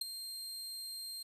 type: tone with ADSR envelope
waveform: sawtooth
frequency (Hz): 4186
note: C8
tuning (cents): 0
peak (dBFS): -28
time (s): 0.01-1.23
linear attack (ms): 6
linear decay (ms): 12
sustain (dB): -11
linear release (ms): 9
effects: resampled to 32000 Hz + 11-bit